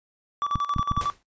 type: tone with tremolo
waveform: triangle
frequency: 1156 Hz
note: D6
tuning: 28 cents flat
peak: -20 dBFS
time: 0.42-1.1 s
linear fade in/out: 0 ms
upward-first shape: square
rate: 11 Hz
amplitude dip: 75%
type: clicks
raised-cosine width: 5 ms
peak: -15 dBFS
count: 5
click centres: 0.557 / 0.763 / 0.794 / 0.914 / 0.976 s
type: noise with exponential decay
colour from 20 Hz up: pink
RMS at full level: -31 dBFS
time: 1.01-1.23 s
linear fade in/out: 2 ms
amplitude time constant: 47 ms
effects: noise-tail reverb RT60 0.1 s tail -18 dB re dry + resampled to 16000 Hz